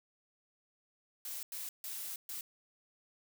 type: noise bursts at uneven times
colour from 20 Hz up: blue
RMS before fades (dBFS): -42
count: 4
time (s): 1.25-1.43 / 1.52-1.69 / 1.84-2.16 / 2.29-2.41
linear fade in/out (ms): 2
effects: none